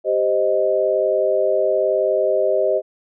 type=chord; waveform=sine; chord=C minor; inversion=second; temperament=equal; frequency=392 / 523.3 / 622.3 Hz; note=G4 / C5 / Eb5; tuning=0 / 0 / 0 cents; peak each=-21 / -20 / -18 dBFS; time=0.04-2.82 s; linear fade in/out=50 ms; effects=none